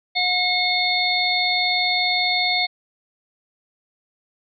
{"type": "harmonic tone", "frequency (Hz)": 723, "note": "F#5", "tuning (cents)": -40, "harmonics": [1, 3, 5, 6], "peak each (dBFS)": [-25, -22, -24, -23], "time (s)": [0.15, 2.67], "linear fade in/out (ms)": 20, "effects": []}